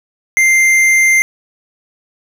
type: tone with tanh clipping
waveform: triangle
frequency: 2093 Hz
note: C7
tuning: in tune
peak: -9 dBFS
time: 0.37-1.22 s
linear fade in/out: 0 ms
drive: 16 dB
effects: none